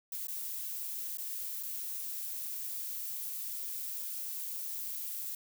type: noise with dropouts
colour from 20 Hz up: violet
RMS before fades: -39 dBFS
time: 0.12-5.35 s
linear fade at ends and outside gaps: 2 ms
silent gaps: 0.271-0.283 / 1.172-1.183 / 1.628-1.632 s
effects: none